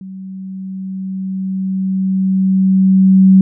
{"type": "tone with level ramp", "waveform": "sine", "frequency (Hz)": 190, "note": "F#3", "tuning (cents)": 46, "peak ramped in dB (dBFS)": [-27, -3], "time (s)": [0.01, 3.41], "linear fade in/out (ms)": 2, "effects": []}